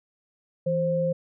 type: tone pair together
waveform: sine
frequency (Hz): 164.81 / 526.9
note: E3 / C5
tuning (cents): 0 / +12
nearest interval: octave + minor sixth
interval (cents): 2012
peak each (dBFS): -27 / -23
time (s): 0.66-1.13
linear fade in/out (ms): 10
effects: none